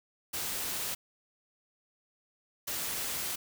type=noise bursts at uneven times; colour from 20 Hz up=white; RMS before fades=-35 dBFS; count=2; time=0.33-0.95 / 2.67-3.36 s; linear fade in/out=10 ms; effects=none